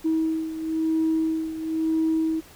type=beating tone pair; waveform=sine; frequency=320 / 320.99 Hz; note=D#4 / E4; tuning=+49 / -46 cents; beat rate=0.99 Hz; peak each=-22 / -27 dBFS; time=0.04-2.41 s; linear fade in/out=20 ms; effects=tanh soft clip ceiling -15 dBFS + pink hiss -49 dBFS RMS until 2.55 s